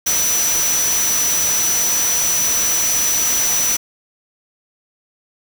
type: tone in noise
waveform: sine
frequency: 5930 Hz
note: F#8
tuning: 3 cents sharp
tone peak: -16 dBFS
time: 0.06-3.77 s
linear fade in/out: 10 ms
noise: white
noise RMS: -21 dBFS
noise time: 0.06-3.77 s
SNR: +2 dB
effects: none